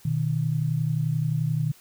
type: tone pair together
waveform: sine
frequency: 123.47 / 154.93 Hz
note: B2 / D#3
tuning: 0 / -7 cents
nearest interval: major third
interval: 393 cents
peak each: -26 / -24 dBFS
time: 0.05-1.72 s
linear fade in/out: 5 ms
effects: white hiss -54 dBFS RMS until 1.8 s